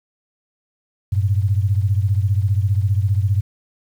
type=beating tone pair; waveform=sine; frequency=96 / 111 Hz; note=G2 / A2; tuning=-36 / +16 cents; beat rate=15 Hz; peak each=-16 / -20 dBFS; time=1.12-3.41 s; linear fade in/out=10 ms; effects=8-bit